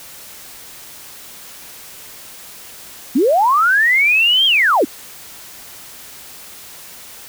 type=linear two-way sweep; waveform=sine; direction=up then down; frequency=220 to 3260 to 220 Hz; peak=-10 dBFS; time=3.15-4.85 s; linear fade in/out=10 ms; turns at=4.46 s; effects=white hiss -37 dBFS RMS until 7.28 s